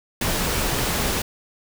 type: noise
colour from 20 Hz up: pink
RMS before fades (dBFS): -23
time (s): 0.21-1.22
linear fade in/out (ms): 5
effects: none